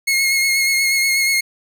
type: tone with vibrato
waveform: sawtooth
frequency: 2162 Hz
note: C#7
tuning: 44 cents flat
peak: -11 dBFS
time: 0.07-1.41 s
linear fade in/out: 10 ms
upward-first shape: triangle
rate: 8.3 Hz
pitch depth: 29 cents each way
effects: none